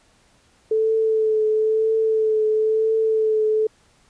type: tone with vibrato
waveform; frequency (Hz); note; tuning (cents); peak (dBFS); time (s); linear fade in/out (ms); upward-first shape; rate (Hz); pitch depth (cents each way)
sine; 437.5; A4; -10; -16; 0.71-3.67; 5; triangle; 1; 26
effects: pink hiss -58 dBFS RMS until 4.09 s + resampled to 22050 Hz